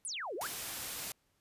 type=exponential two-way sweep; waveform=sine; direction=down then up; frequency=10600 to 329.6 to 1785 Hz; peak=-37 dBFS; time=0.05-0.47 s; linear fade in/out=0 ms; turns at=0.35 s
type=noise; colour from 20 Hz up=white; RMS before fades=-40 dBFS; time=0.41-1.12 s; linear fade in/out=2 ms
effects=pink hiss -75 dBFS RMS until 1.4 s + resampled to 32000 Hz